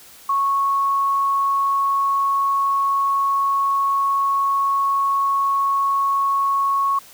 sine tone, 1104 Hz, C#6, 7 cents flat, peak -16 dBFS, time 0.29-6.99 s, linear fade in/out 5 ms, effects white hiss -45 dBFS RMS until 7.13 s

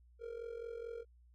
triangle tone with amplitude modulation, 465.1 Hz, A#4, 4 cents flat, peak -37 dBFS, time 0.19-1.05 s, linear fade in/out 50 ms, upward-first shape sine, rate 44.6 Hz, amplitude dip 75%, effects added 60 Hz sine -61 dBFS peak until 1.34 s

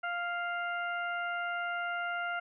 harmonic tone, 698.5 Hz, F5, in tune, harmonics 1 / 2 / 3 / 4, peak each -37 / -34 / -43 / -46 dBFS, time 0.03-2.4 s, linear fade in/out 10 ms, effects none

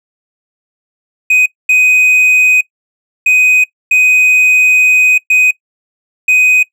triangle tone bursts at uneven times, 2504 Hz, D#7, 10 cents sharp, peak -4 dBFS, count 6, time 1.3-1.46 / 1.69-2.61 / 3.26-3.64 / 3.91-5.18 / 5.3-5.51 / 6.28-6.63 s, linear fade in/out 5 ms, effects noise-tail reverb RT60 0.1 s tail -20 dB re dry

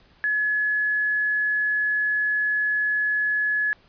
sine tone, 1700 Hz, G#6, 40 cents sharp, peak -20 dBFS, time 0.24-3.73 s, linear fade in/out 0 ms, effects pink hiss -57 dBFS RMS until 3.88 s + resampled to 11025 Hz

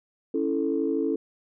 sine chord, A major, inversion first, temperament equal, 277.2 / 329.6 / 440 Hz, C#4 / E4 / A4, 0 / 0 / 0 cents, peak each -27 dBFS, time 0.34-1.16 s, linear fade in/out 5 ms, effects tanh soft clip ceiling -13 dBFS

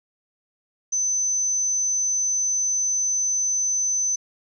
sine tone, 6100 Hz, G8, 48 cents flat, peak -20 dBFS, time 0.92-4.16 s, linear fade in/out 10 ms, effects none

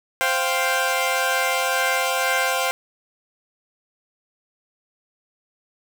15% pulse chord, C suspended fourth, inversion none, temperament equal, 523.3 / 698.5 / 784 Hz, C5 / F5 / G5, 0 / 0 / 0 cents, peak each -17 / -18 / -18 dBFS, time 0.21-2.71 s, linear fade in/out 0 ms, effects none

